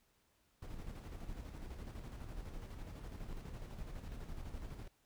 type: noise with tremolo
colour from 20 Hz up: brown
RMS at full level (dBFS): -45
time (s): 0.62-4.88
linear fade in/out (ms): 5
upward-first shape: square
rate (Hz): 12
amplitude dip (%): 40
effects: pink hiss -75 dBFS RMS until 5.05 s